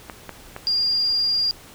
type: clicks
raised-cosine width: 0.5 ms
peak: -17 dBFS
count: 3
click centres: 0.098 / 0.293 / 0.564 s
type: tone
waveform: sine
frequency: 4807 Hz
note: D8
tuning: 39 cents sharp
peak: -18 dBFS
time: 0.67-1.51 s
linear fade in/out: 0 ms
effects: pink hiss -45 dBFS RMS until 1.74 s